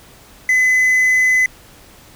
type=tone with quantisation; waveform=triangle; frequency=2020 Hz; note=B6; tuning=39 cents sharp; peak=-9 dBFS; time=0.49-1.46 s; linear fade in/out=2 ms; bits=6; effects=pink hiss -44 dBFS RMS until 2.15 s